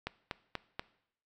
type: click train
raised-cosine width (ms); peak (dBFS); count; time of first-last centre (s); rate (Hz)
0.3; -19; 4; 0.07-0.795; 4.14
effects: noise-tail reverb RT60 0.7 s tail -19 dB re dry